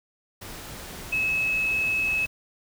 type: tone in noise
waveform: sine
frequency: 2583 Hz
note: E7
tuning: 36 cents flat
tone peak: -22 dBFS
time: 1.12-2.26 s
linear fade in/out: 10 ms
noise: pink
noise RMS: -39 dBFS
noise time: 0.41-2.27 s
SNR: +14 dB
effects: none